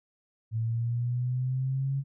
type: linear sweep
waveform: sine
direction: up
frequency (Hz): 111.3 to 138.59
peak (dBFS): -26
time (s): 0.51-2.04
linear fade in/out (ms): 50
effects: none